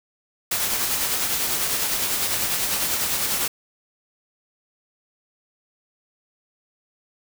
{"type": "noise with tremolo", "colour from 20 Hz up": "white", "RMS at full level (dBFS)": -22, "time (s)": [0.51, 3.48], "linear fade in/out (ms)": 5, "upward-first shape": "triangle", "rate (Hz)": 10, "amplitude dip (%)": 40, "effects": []}